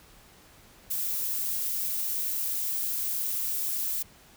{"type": "noise", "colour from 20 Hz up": "violet", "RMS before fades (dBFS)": -30, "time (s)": [0.9, 4.03], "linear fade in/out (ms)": 10, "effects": ["pink hiss -55 dBFS RMS until 4.36 s"]}